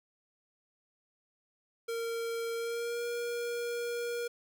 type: tone with pitch glide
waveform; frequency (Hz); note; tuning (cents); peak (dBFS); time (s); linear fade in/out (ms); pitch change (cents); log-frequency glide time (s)
square; 461.3 to 475.1; A#4 to A#4; -18 to +33; -34; 1.88-4.28; 10; +51; 2.54-3.06
effects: 10-bit